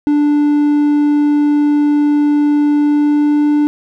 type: tone with pitch glide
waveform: triangle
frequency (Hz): 293.7 to 295.6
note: D4 to D4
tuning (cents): 0 to +11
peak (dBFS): -7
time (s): 0.07-3.67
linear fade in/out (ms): 0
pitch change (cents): +11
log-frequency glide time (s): 2.76-3.5
effects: none